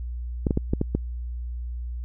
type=clicks; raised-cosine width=3 ms; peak=-9 dBFS; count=6; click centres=0.468 / 0.508 / 0.574 / 0.735 / 0.814 / 0.95 s; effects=added 60 Hz sine -29 dBFS peak until 2.04 s